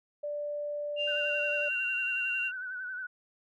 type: tone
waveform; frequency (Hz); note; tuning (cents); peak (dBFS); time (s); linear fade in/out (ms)
sine; 587.3; D5; 0; -32; 0.23-1.69; 10
type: tone with pitch glide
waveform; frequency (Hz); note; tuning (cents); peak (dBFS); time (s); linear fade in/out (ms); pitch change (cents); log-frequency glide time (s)
sine; 2794 to 2760; F7 to F7; 0 to -21; -29; 0.96-2.52; 50; -21; 1.09-1.41
type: tone with vibrato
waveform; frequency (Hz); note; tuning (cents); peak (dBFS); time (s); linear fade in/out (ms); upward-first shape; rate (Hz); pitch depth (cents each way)
sine; 1500; F#6; +23; -35; 1.07-3.07; 10; sine; 11; 52
effects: tanh soft clip ceiling -18 dBFS